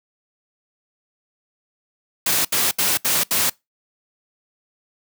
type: noise bursts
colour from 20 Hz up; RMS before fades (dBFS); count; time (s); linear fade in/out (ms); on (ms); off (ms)
white; -19; 5; 2.26-3.498; 5; 190; 72
effects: noise-tail reverb RT60 0.2 s tail -24 dB re dry + high-pass 100 Hz 12 dB/octave